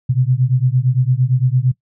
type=beating tone pair; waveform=sine; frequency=123.47 / 132.27 Hz; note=B2 / C3; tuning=0 / +19 cents; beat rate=8.8 Hz; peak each=-15 dBFS; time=0.09-1.72 s; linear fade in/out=10 ms; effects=noise-tail reverb RT60 0.1 s tail -19 dB re dry